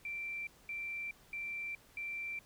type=tone bursts; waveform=sine; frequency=2349 Hz; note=D7; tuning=in tune; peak=-38 dBFS; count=4; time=0.05-2.39 s; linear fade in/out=2 ms; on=420 ms; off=220 ms; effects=pink hiss -63 dBFS RMS until 2.45 s